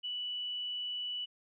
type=tone; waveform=sine; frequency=2960 Hz; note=F#7; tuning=in tune; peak=-35 dBFS; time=0.03-1.26 s; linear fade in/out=20 ms; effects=none